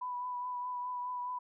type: tone with vibrato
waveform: sine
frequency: 990 Hz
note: B5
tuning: 4 cents sharp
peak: -35 dBFS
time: 0.01-1.39 s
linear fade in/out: 10 ms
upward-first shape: triangle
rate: 4.8 Hz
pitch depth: 23 cents each way
effects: none